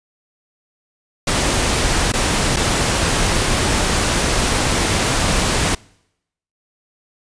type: noise with dropouts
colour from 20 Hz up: pink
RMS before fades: -17 dBFS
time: 1.27-5.75 s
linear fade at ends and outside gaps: 5 ms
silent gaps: 2.121-2.136 / 2.562-2.567 s
effects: noise-tail reverb RT60 0.8 s tail -25 dB re dry + resampled to 22050 Hz